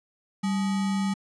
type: tone with sample-and-hold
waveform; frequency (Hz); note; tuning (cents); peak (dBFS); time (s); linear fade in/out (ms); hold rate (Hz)
sine; 195.5; G3; -4; -23; 0.43-1.14; 10; 1050
effects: resampled to 22050 Hz